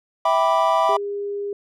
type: chord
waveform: triangle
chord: E minor seventh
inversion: none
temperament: equal with one note detuned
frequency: 654.7 / 784 / 987.8 / 1174.7 Hz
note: E5 / G5 / B5 / D6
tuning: -12 / 0 / 0 / 0 cents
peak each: -18 / -21 / -18 / -21 dBFS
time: 0.25-0.97 s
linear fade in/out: 5 ms
type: tone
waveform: sine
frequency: 405.2 Hz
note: G#4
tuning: 43 cents flat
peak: -24 dBFS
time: 0.89-1.53 s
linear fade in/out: 2 ms
effects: none